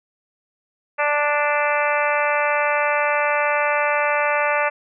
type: harmonic tone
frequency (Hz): 293.7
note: D4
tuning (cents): 0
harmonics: 2 / 3 / 4 / 5 / 6 / 7 / 8 / 9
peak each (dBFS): -22 / -24 / -25 / -26 / -27 / -27 / -28 / -29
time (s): 0.98-4.7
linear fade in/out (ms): 20
effects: none